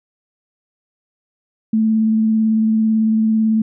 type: tone with vibrato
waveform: sine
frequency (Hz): 220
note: A3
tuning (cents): 0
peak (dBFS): -12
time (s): 1.73-3.62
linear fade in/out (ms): 5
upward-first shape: sine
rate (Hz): 18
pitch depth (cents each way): 16
effects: none